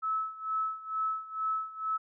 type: tone with tremolo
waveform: sine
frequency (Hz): 1300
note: E6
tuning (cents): -24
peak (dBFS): -27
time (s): 0.02-1.98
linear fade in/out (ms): 20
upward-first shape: sine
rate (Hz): 2.2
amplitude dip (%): 85
effects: none